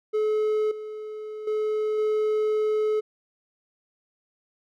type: tone with level steps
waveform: triangle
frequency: 429 Hz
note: A4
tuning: 44 cents flat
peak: -19 / -31 / -21 / -19 dBFS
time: 0.13-3.01 s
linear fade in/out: 20 ms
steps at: 0.71 / 1.47 / 1.98 s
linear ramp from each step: 5 ms
effects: none